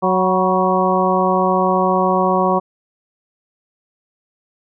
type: harmonic tone with a mistuned harmonic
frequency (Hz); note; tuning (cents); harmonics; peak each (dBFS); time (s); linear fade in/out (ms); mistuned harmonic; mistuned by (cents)
185.5; F#3; +5; 1 / 2 / 3 / 4 / 5 / 6; -20 / -20 / -20 / -20 / -20 / -20; 0.02-2.6; 20; 5; +55
effects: none